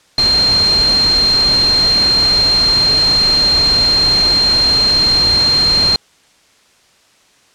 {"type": "tone in noise", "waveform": "sine", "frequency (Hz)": 4186, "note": "C8", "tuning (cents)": 0, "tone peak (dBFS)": -9, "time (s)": [0.18, 5.96], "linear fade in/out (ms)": 2, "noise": "pink", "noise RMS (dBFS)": -21, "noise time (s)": [0.18, 5.96], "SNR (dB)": 9, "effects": ["white hiss -51 dBFS RMS until 7.54 s", "low-pass 7000 Hz 12 dB/octave"]}